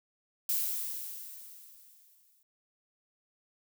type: noise with exponential decay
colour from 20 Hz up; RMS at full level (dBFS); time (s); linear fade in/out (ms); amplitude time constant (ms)
violet; -29; 0.49-2.43; 2; 420
effects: none